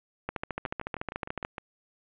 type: two click trains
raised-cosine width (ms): 0.5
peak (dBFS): -22 / -16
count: 7 / 17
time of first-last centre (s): 0.66-1.582 / 0.29-1.449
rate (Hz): 6.51 / 13.8
effects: resampled to 8000 Hz + 7-bit